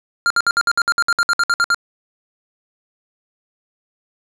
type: tone bursts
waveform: square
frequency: 1396.9 Hz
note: F6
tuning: in tune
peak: -13 dBFS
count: 15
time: 0.26-1.745 s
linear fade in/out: 0 ms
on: 43 ms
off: 60 ms
effects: low-pass 7000 Hz 12 dB/octave